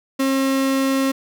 35% pulse tone, 268.9 Hz, C4, 47 cents sharp, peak -15 dBFS, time 0.19-1.12 s, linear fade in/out 10 ms, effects none

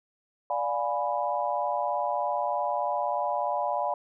sine chord, D diminished seventh, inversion none, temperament equal with one note detuned, 587.3 / 707.4 / 830.6 / 987.8 Hz, D5 / F5 / Ab5 / Cb6, 0 / +22 / 0 / 0 cents, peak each -31 dBFS, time 0.5-3.94 s, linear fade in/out 2 ms, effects none

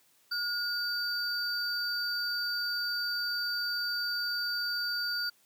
triangle tone pair together, 1436 / 4637 Hz, F6 / D8, +48 / -23 cents, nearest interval octave + minor sixth, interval 2029 cents, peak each -32 / -31 dBFS, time 0.31-5.3 s, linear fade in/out 10 ms, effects white hiss -66 dBFS RMS until 5.45 s + high-pass 100 Hz 12 dB/octave

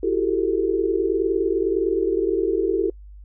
sine tone cluster, 336.3 / 378.3 / 397.8 / 447.3 Hz, E4 / F#4 / G4 / A4, +35 / +38 / +25 / +28 cents, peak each -24 dBFS, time 0.03-2.9 s, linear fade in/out 5 ms, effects noise-tail reverb RT60 0.1 s tail -26 dB re dry + added 50 Hz sine -39 dBFS peak until 3.24 s

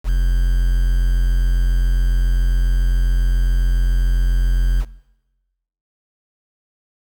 triangle tone with quantisation, 43.65 Hz, F1, in tune, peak -11 dBFS, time 0.04-4.85 s, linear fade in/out 50 ms, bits 6, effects noise-tail reverb RT60 1.0 s tail -20 dB re dry

